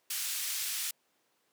white band-pass noise, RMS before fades -35 dBFS, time 0.1-0.91 s, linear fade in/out 5 ms, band 2100 to 14000 Hz, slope 12 dB/octave, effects pink hiss -73 dBFS RMS until 1.52 s + high-pass 300 Hz 12 dB/octave

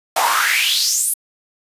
pink noise with high-pass filter sweep, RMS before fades -17 dBFS, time 0.16-1.14 s, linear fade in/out 5 ms, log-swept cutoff 700 to 11000 Hz, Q 5.2, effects resampled to 32000 Hz

